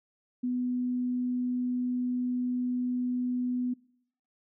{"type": "tone", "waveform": "sine", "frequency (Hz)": 248.5, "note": "B3", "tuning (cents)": 11, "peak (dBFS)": -27, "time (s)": [0.43, 3.74], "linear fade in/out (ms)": 10, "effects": ["noise-tail reverb RT60 0.7 s tail -24 dB re dry"]}